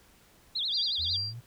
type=tone with vibrato; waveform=sine; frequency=3729 Hz; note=A#7; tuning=in tune; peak=-28 dBFS; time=0.55-1.17 s; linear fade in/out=10 ms; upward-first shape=triangle; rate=11 Hz; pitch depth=270 cents each way
type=tone with tremolo; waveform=sine; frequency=4735 Hz; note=D8; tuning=13 cents sharp; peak=-28 dBFS; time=0.7-1.34 s; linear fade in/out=50 ms; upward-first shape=triangle; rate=2.6 Hz; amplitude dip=90%
type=exponential sweep; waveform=sine; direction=up; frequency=77.78 to 124.1 Hz; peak=-38 dBFS; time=0.98-1.41 s; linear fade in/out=20 ms
effects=pink hiss -60 dBFS RMS until 1.46 s